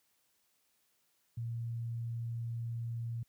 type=tone; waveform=sine; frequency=116.54 Hz; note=A#2; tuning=in tune; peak=-35 dBFS; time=1.37-3.23 s; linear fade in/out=5 ms; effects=white hiss -75 dBFS RMS until 3.28 s + high-pass 60 Hz 12 dB/octave